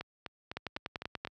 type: two click trains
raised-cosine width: 0.3 ms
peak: -23 / -20 dBFS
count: 6 / 8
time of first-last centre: 0.01-1.273 / 0.57-1.25 s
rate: 3.96 / 10.3 Hz
effects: high-pass 60 Hz 12 dB/octave